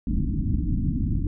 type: low-pass noise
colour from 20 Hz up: pink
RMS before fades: -24 dBFS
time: 0.07-1.27 s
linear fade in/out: 2 ms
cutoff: 310 Hz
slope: 96 dB/octave
effects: none